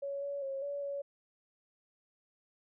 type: tone with pitch steps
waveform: sine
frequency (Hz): 559 / 565 / 543 / 569 / 563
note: C#5 / C#5 / C#5 / C#5 / C#5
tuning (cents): +14 / +33 / -36 / +45 / +27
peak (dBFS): -35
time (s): 0.02-1.02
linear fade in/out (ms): 10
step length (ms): 200
effects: none